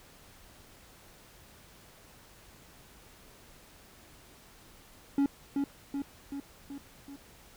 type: tone with echo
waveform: triangle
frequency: 279.6 Hz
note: C#4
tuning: 15 cents sharp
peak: -21 dBFS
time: 5.18-5.26 s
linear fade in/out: 2 ms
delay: 380 ms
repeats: 5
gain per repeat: -4 dB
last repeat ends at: 7.16 s
effects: pink hiss -56 dBFS RMS until 7.56 s